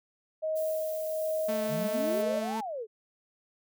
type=tone with tremolo; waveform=sine; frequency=629 Hz; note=D#5; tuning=19 cents sharp; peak=-27 dBFS; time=0.42-2.43 s; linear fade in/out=20 ms; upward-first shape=sine; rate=1.3 Hz; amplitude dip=35%
type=noise; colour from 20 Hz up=violet; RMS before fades=-44 dBFS; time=0.55-2.23 s; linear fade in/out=20 ms
type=tone with vibrato; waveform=sawtooth; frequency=220 Hz; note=A3; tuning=in tune; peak=-29 dBFS; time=1.48-2.61 s; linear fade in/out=10 ms; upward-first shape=sine; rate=4.8 Hz; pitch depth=12 cents each way
type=exponential two-way sweep; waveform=sine; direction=up then down; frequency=135 to 915 to 411 Hz; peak=-33 dBFS; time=1.68-2.87 s; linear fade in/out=50 ms; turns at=2.58 s
effects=none